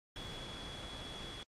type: tone in noise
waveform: sine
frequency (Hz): 3368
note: G#7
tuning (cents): +24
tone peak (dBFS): -47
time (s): 0.16-1.43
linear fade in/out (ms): 0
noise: pink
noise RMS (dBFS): -45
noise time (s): 0.16-1.43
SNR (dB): -5
effects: low-pass 6000 Hz 12 dB/octave + Opus 32 kbps